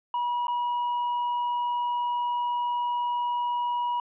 triangle tone with dropouts, 967 Hz, B5, 37 cents flat, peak -23 dBFS, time 0.14-4 s, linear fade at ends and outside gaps 2 ms, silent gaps 0.47-0.481 s, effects resampled to 8000 Hz

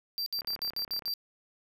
square tone bursts, 4699 Hz, D8, in tune, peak -31 dBFS, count 7, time 0.18-1.138 s, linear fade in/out 0 ms, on 82 ms, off 64 ms
click train, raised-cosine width 0.5 ms, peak -33 dBFS, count 25, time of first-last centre 0.39-1.08 s, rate 34.8 Hz
effects none

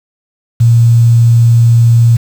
sine tone with quantisation, 116.7 Hz, A#2, 2 cents sharp, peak -3 dBFS, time 0.6-2.17 s, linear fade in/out 10 ms, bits 5, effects none

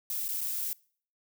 violet noise with dropouts, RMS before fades -33 dBFS, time 0.1-0.73 s, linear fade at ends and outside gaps 1 ms, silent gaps 0.281-0.288 / 0.408-0.413 s, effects noise-tail reverb RT60 0.5 s tail -24 dB re dry

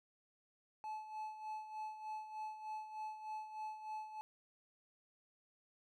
triangle tone with tremolo, 863 Hz, A5, 34 cents flat, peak -39 dBFS, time 0.84-4.21 s, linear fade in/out 0 ms, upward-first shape sine, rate 3.3 Hz, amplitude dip 65%, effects none

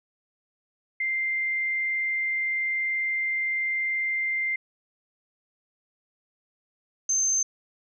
sine tone pair in turn, 2093 / 6272 Hz, C7 / G8, 0 / 0 cents, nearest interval octave + perfect fifth, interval 1900 cents, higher second, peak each -24 / -21 dBFS, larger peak second, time 1-4.56 / 7.09-7.43 s, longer first, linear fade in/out 5 ms, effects none

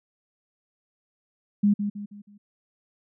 sine tone with echo, 204.8 Hz, G#3, 24 cents flat, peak -16 dBFS, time 1.63-1.74 s, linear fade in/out 10 ms, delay 160 ms, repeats 4, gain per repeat -8 dB, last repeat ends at 2.38 s, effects none

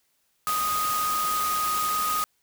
sine tone in noise, 1244.5 Hz, D#6, in tune, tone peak -24 dBFS, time 0.47-2.24 s, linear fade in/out 0 ms, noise white, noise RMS -31 dBFS, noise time 0.47-2.24 s, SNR +4 dB, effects white hiss -70 dBFS RMS until 2.42 s

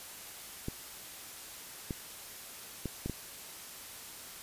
clicks, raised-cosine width 3 ms, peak -22 dBFS, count 5, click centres 0.684 / 1.908 / 2.857 / 3.06 / 3.097 s, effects white hiss -47 dBFS RMS until 4.42 s + resampled to 32000 Hz

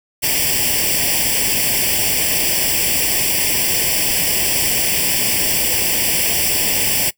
white noise with comb filter, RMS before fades -17 dBFS, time 0.22-7.11 s, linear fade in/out 20 ms, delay 0.38 ms, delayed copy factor +1, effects noise-tail reverb RT60 0.1 s tail -21 dB re dry

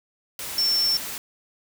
sine tone in noise, 5410 Hz, E8, 44 cents sharp, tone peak -19 dBFS, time 0.58-0.97 s, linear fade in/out 2 ms, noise white, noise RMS -33 dBFS, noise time 0.39-1.18 s, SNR +11 dB, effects none

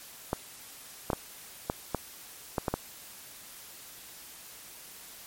clicks, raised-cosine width 1 ms, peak -13 dBFS, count 8, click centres 0.331 / 1.102 / 1.132 / 1.699 / 1.947 / 2.582 / 2.682 / 2.74 s, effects white hiss -48 dBFS RMS until 5.26 s + MP3 64 kbps

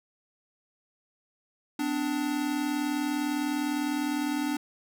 square tone pair together, 253.8 / 293.7 Hz, B3 / D4, +47 / 0 cents, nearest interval minor third, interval 253 cents, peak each -33 / -29 dBFS, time 1.79-4.57 s, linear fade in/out 5 ms, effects none

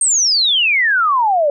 sine exponential sweep, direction down, 8750 to 559 Hz, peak -11 dBFS, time 0.01-1.5 s, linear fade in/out 2 ms, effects none

